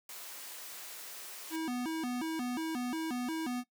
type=high-pass noise; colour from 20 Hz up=white; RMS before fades=-46 dBFS; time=0.09-1.56 s; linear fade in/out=2 ms; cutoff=370 Hz; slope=12 dB/octave
type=tone with vibrato; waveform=square; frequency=281.7 Hz; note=C#4; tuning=28 cents sharp; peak=-34 dBFS; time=1.5-3.64 s; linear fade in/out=50 ms; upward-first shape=square; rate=2.8 Hz; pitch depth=230 cents each way
effects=noise-tail reverb RT60 0.1 s tail -17 dB re dry